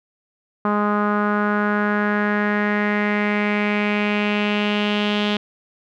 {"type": "tone with low-pass filter sweep", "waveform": "sawtooth", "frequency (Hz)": 207.7, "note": "G#3", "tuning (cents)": 0, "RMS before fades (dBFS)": -20, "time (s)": [0.65, 5.37], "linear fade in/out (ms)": 2, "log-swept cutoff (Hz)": [1200, 3300], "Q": 4, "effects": []}